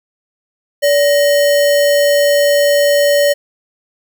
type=tone with sample-and-hold; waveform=sine; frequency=575 Hz; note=D5; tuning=37 cents flat; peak=-8 dBFS; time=0.82-3.34 s; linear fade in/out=20 ms; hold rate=2450 Hz; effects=none